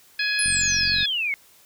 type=harmonic tone; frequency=838 Hz; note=G#5; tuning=15 cents sharp; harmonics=2 / 3 / 4 / 5 / 6; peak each=-25 / -26 / -33 / -29 / -31 dBFS; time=0.19-1.06 s; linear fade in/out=5 ms
type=exponential sweep; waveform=sine; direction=down; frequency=10490 to 2138 Hz; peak=-22 dBFS; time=0.39-1.34 s; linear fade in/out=0 ms
type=click train; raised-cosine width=5 ms; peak=-24 dBFS; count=27; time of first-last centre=0.46-1.029 s; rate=45.7 Hz
effects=white hiss -54 dBFS RMS until 1.65 s